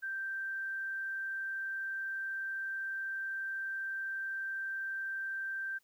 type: tone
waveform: sine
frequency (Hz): 1568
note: G6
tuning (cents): 0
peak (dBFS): -35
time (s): 0.02-5.79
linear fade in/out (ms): 20
effects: white hiss -73 dBFS RMS until 5.83 s